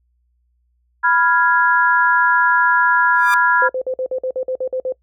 sine chord, F diminished, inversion second, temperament equal, 987.8 / 1396.9 / 1661.2 Hz, Cb6 / F6 / Ab6, 0 / 0 / 0 cents, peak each -16 dBFS, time 1.03-3.69 s, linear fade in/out 20 ms
sawtooth tone with exponential growth, 1195 Hz, D6, 30 cents sharp, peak -15 dBFS, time 3.12-3.34 s, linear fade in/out 0 ms, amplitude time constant 47 ms
sine tone bursts, 515 Hz, C5, 28 cents flat, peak -18 dBFS, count 11, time 3.62-4.923 s, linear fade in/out 2 ms, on 73 ms, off 50 ms
effects noise-tail reverb RT60 0.1 s tail -23 dB re dry + added 60 Hz sine -60 dBFS peak until 5.02 s

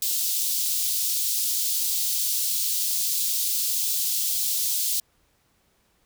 white high-pass noise, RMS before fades -25 dBFS, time 0.02-5 s, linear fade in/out 2 ms, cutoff 3600 Hz, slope 24 dB/octave, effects pink hiss -66 dBFS RMS until 6.05 s

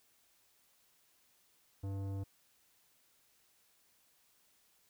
sine tone with tanh clipping, 98 Hz, G2, in tune, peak -39 dBFS, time 1.83-2.24 s, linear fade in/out 10 ms, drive 15 dB, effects white hiss -71 dBFS RMS until 4.89 s

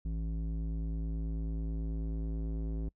square tone with low-pass filter sweep, 54.6 Hz, A1, 13 cents flat, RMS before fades -35 dBFS, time 0.05-2.89 s, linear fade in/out 5 ms, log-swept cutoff 210 to 330 Hz, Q 1.3, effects noise-tail reverb RT60 0.1 s tail -26 dB re dry

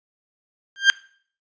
30% pulse tone with exponential growth, 1590 Hz, G6, 24 cents sharp, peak -4 dBFS, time 0.76-0.9 s, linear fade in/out 0 ms, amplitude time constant 30 ms, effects noise-tail reverb RT60 0.5 s tail -21 dB re dry + resampled to 16000 Hz

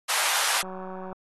pink high-pass noise, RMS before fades -25 dBFS, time 0.08-0.63 s, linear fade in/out 20 ms, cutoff 770 Hz, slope 24 dB/octave
click train, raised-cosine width 1 ms, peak -25 dBFS, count 94, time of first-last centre 0.63-1.127 s, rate 187 Hz
effects AAC 32 kbps

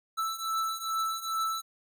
square beating tone pair, 1318.5 / 1320.9 Hz, E6 / E6, 0 / +3 cents, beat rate 2.4 Hz, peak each -35 / -32 dBFS, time 0.17-1.62 s, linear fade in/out 20 ms, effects none

